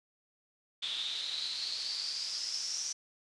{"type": "noise with band-pass filter sweep", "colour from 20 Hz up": "pink", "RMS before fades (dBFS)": -37, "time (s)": [0.82, 2.93], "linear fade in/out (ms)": 10, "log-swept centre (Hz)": [3500, 5800], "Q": 9.6, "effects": ["resampled to 22050 Hz"]}